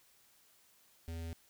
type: tone with notch filter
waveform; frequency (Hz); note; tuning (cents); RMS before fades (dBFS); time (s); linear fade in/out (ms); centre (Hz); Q
square; 82.7; E2; +6; -42; 1.08-1.33; 0; 1100; 1.3
effects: white hiss -67 dBFS RMS until 1.49 s